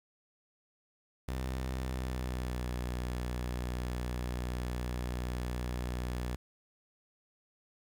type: tone with pitch glide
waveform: sawtooth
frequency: 64.3 to 61.33 Hz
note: C2 to B1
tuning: -30 to -11 cents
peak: -30 dBFS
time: 1.28-6.36 s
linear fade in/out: 5 ms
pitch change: -81 cents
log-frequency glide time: 1.76-2.71 s
effects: 10-bit